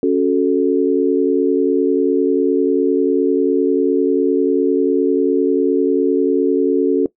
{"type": "chord", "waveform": "sine", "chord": "F# minor", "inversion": "second", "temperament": "equal", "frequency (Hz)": [277.2, 370, 440], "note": ["C#4", "F#4", "A4"], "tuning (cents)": [0, 0, 0], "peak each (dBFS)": -16, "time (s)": [0.03, 7.06], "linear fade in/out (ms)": 2, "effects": ["noise-tail reverb RT60 0.1 s tail -19 dB re dry"]}